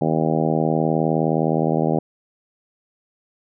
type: harmonic tone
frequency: 79.5 Hz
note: D#2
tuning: 38 cents sharp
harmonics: 2 / 3 / 4 / 5 / 6 / 7 / 8 / 9 / 10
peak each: -22 / -24 / -25 / -26 / -27 / -27 / -28 / -29 / -29 dBFS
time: 0.01-1.99 s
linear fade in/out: 5 ms
effects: none